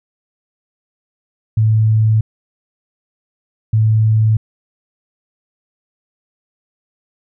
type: tone pair in turn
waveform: sine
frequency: 109.6 / 109.6 Hz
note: A2 / A2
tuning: -6 / -6 cents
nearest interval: unison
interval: 0 cents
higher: neither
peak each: -9 dBFS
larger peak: neither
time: 1.57-2.21 / 3.73-4.37 s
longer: neither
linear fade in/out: 5 ms
effects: none